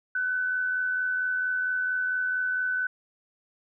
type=tone with amplitude modulation; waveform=sine; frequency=1505 Hz; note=F#6; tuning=29 cents sharp; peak=-23 dBFS; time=0.15-2.87 s; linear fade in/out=5 ms; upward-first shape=sine; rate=84.4 Hz; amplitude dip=35%; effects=none